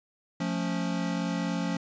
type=chord; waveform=square; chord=F augmented; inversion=none; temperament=equal with one note detuned; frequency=176.13 / 220 / 277.2 Hz; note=F3 / A3 / C#4; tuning=+15 / 0 / 0 cents; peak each=-31 / -35 / -34 dBFS; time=0.4-1.77 s; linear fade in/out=5 ms; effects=resampled to 16000 Hz